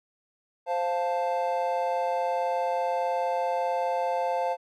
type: chord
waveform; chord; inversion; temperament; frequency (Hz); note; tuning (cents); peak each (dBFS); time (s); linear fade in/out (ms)
triangle; F major; second; equal; 523.3 / 698.5 / 880; C5 / F5 / A5; 0 / 0 / 0; -27 / -27 / -28; 0.66-4.57; 50
effects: none